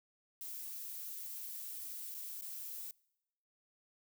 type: noise with dropouts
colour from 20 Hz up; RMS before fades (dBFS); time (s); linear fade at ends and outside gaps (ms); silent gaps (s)
violet; -45; 0.41-2.91; 1; 2.143-2.148 / 2.411-2.421
effects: noise-tail reverb RT60 0.9 s tail -25 dB re dry